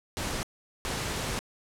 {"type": "noise bursts at uneven times", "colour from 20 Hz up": "pink", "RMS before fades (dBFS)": -32, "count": 2, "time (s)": [[0.17, 0.43], [0.85, 1.39]], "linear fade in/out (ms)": 0, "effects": ["low-pass 10000 Hz 12 dB/octave"]}